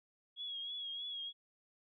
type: tone with vibrato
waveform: sine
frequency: 3322 Hz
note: G#7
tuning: in tune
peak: -40 dBFS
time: 0.36-1.33 s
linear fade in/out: 50 ms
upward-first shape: triangle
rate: 3.2 Hz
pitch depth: 54 cents each way
effects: none